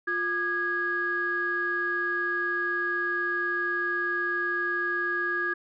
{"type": "tone cluster", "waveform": "sine", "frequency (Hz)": [352.3, 1208, 1656], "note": ["F4", "D6", "G#6"], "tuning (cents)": [15, 48, -5], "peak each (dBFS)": [-33, -33, -26], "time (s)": [0.07, 5.54], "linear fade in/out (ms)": 10, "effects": ["tanh soft clip ceiling -17 dBFS"]}